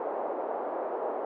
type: band-pass noise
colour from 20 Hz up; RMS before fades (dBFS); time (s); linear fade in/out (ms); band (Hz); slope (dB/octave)
white; -33; 0-1.25; 2; 380 to 810; 24
effects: none